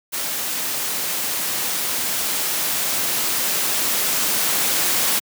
white noise with level ramp, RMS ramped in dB -25 to -19 dBFS, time 0.12-5.2 s, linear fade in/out 20 ms, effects high-pass 150 Hz 12 dB/octave

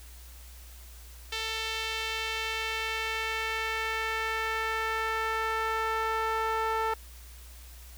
sawtooth tone with band-pass filter sweep, 444.3 Hz, A4, 17 cents sharp, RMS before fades -31 dBFS, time 1.32-6.94 s, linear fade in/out 5 ms, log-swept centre 3400 to 1100 Hz, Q 1.5, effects added 60 Hz sine -46 dBFS peak until 7.97 s + white hiss -53 dBFS RMS until 7.97 s

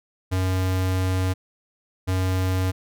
square tone pair in turn, 93.1 / 93.1 Hz, F#2 / F#2, +11 / +11 cents, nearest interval unison, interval 0 cents, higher neither, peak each -21 dBFS, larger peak neither, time 0.31-1.34 / 2.07-2.72 s, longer first, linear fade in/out 20 ms, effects none

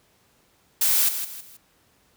blue noise with echo, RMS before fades -20 dBFS, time 0.81-1.09 s, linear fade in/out 5 ms, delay 160 ms, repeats 3, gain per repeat -9 dB, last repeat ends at 1.57 s, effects pink hiss -62 dBFS RMS until 2.16 s + high-pass 60 Hz 12 dB/octave

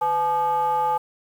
sine tone with frequency modulation, 857 Hz, A5, 46 cents flat, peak -18 dBFS, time 0.01-0.98 s, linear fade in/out 10 ms, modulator 354 Hz, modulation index 0.62, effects tanh soft clip ceiling -14 dBFS + 8-bit

